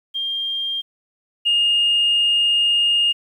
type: tone pair in turn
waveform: sine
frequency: 3201 / 2838 Hz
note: G7 / F7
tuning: +36 / +27 cents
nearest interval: major second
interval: 209 cents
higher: first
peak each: -21 / -13 dBFS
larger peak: second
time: 0.14-0.82 / 1.45-3.13 s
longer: second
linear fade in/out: 20 ms
effects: tanh soft clip ceiling -10 dBFS + 9-bit